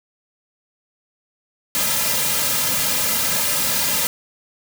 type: noise with comb filter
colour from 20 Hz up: white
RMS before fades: -20 dBFS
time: 1.75-4.07 s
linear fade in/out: 0 ms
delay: 2.7 ms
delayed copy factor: -1
effects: none